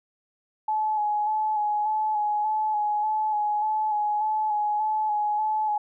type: tone with vibrato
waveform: sine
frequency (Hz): 850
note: G#5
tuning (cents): +40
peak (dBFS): -22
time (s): 0.68-5.78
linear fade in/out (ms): 5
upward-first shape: square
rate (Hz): 1.7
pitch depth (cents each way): 23
effects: none